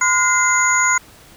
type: tone cluster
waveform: sine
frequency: 1024 / 1434 / 2067 / 6780 Hz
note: C6 / F6 / C7 / G#8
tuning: -38 / +45 / -22 / +35 cents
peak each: -18 dBFS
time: 0.01-0.98 s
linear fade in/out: 5 ms
effects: tanh soft clip ceiling -2 dBFS + pink hiss -45 dBFS RMS until 1.36 s